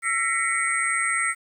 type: tone cluster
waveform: sine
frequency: 1347 / 1882 / 2023 / 2221 / 8490 Hz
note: E6 / A#6 / B6 / C#7 / C9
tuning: +37 / +16 / +41 / +3 / +24 cents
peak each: -27 / -29 / -27 / -28 / -28 dBFS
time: 0.02-1.35 s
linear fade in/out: 50 ms
effects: 9-bit